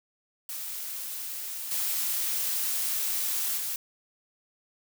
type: noise with level steps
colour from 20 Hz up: blue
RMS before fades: -36 / -29 / -32 dBFS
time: 0.49-3.76 s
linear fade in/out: 2 ms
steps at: 1.71 / 3.57 s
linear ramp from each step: 5 ms
effects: none